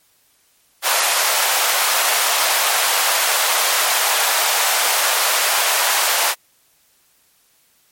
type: high-pass noise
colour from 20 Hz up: pink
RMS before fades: -17 dBFS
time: 0.82-6.35 s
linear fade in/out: 50 ms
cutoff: 650 Hz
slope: 24 dB/octave
effects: white hiss -58 dBFS RMS until 7.91 s + MP3 64 kbps